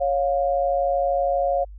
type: tone pair together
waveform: sine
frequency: 554.4 / 707.1 Hz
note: C#5 / F5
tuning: 0 / +21 cents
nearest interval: major third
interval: 421 cents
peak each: -21 / -22 dBFS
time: 0-1.65 s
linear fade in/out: 20 ms
effects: added 50 Hz sine -37 dBFS peak until 1.78 s